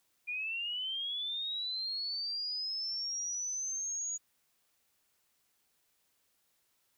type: linear sweep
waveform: sine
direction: up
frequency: 2406 to 6800 Hz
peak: -34 dBFS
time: 0.27-4.18 s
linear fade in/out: 20 ms
effects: white hiss -75 dBFS RMS until 6.97 s